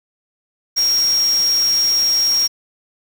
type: tone in noise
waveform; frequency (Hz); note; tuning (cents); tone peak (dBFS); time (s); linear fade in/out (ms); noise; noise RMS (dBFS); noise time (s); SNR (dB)
sine; 5588; F8; 0; -13; 0.76-2.48; 20; white; -29; 0.76-2.48; +13
effects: none